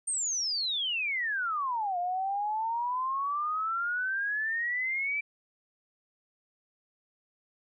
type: exponential two-way sweep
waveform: sine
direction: down then up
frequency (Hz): 8870 to 698.5 to 2341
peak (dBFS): -28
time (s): 0.07-5.21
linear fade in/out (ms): 10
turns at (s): 1.98
effects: none